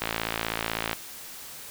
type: click train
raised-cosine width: 0.3 ms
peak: -10 dBFS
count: 52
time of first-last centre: 0.02-0.931 s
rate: 56 Hz
effects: white hiss -42 dBFS RMS until 1.7 s